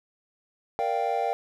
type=chord; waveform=triangle; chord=G minor seventh; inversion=first; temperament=equal; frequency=466.2 / 587.3 / 698.5 / 784 Hz; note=Bb4 / D5 / F5 / G5; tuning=0 / 0 / 0 / 0 cents; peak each=-29 / -31 / -27 / -26 dBFS; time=0.79-1.33 s; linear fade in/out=0 ms; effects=none